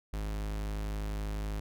45% pulse tone, 51.91 Hz, G#1, in tune, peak -33 dBFS, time 0.13-1.6 s, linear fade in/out 5 ms, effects none

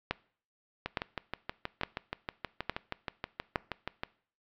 two click trains, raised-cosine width 0.3 ms, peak -17 / -13 dBFS, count 21 / 5, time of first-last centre 0.86-4.035 / 0.11-3.558 s, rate 6.3 / 1.16 Hz, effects noise-tail reverb RT60 0.5 s tail -21 dB re dry + low-pass 4000 Hz 12 dB/octave

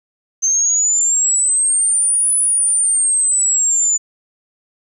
sine exponential two-way sweep, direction up then down, 6250 to 9980 to 6970 Hz, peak -12 dBFS, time 0.42-3.98 s, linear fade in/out 20 ms, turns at 2.35 s, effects 9-bit

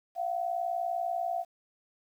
sine tone pair together, 686 / 746.1 Hz, F5 / F#5, -31 / +14 cents, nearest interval minor second, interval 145 cents, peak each -31 / -33 dBFS, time 0.15-1.45 s, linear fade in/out 50 ms, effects 10-bit

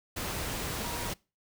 sine tone in noise, 953 Hz, A#5, 38 cents sharp, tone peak -41 dBFS, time 0.84-1.1 s, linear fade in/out 10 ms, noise pink, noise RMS -35 dBFS, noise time 0.16-1.14 s, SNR -9 dB, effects noise-tail reverb RT60 0.3 s tail -24 dB re dry

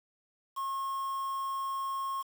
triangle tone with quantisation, 1080 Hz, C#6, 45 cents flat, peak -30 dBFS, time 0.56-2.23 s, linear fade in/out 20 ms, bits 8, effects none

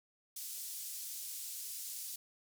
white band-pass noise, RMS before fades -44 dBFS, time 0.36-2.16 s, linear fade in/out 5 ms, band 5400 to 15000 Hz, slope 12 dB/octave, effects none

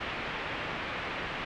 white low-pass noise, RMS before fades -36 dBFS, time 0-1.45 s, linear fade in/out 10 ms, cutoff 2700 Hz, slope 24 dB/octave, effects none

